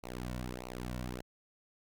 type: tone with flanger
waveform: sawtooth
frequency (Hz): 61.74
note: B1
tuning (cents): 0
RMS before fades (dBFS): -41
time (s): 0.03-1.22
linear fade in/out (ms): 10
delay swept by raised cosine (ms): 0.58 to 2.48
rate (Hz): 1.6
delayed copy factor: -0.95
effects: none